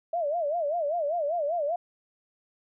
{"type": "tone with vibrato", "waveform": "sine", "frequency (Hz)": 633, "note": "D#5", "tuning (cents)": 30, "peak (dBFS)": -25, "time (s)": [0.13, 1.76], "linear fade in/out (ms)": 5, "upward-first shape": "sine", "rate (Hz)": 5.1, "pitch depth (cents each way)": 190, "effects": []}